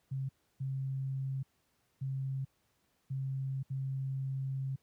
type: tone bursts at uneven times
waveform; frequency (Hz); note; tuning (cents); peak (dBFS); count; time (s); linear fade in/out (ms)
sine; 134.2; C3; +44; -33; 5; 0.11-0.29 / 0.6-1.43 / 2.01-2.45 / 3.1-3.63 / 3.7-4.76; 10
effects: pink hiss -75 dBFS RMS until 4.82 s + high-pass 60 Hz 12 dB/octave